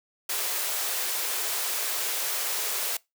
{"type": "high-pass noise", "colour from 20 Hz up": "white", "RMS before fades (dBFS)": -29, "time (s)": [0.29, 2.97], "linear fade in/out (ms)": 5, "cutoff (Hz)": 360, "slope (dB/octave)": 48, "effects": ["noise-tail reverb RT60 0.2 s tail -23 dB re dry"]}